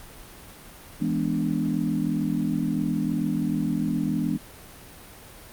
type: chord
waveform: sine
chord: E dominant seventh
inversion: none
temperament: equal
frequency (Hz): 164.81 / 207.7 / 246.9 / 293.7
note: E3 / G#3 / B3 / D4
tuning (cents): 0 / 0 / 0 / 0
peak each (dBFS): -28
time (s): 1-4.38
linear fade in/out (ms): 20
effects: pink hiss -45 dBFS RMS until 5.52 s + Opus 32 kbps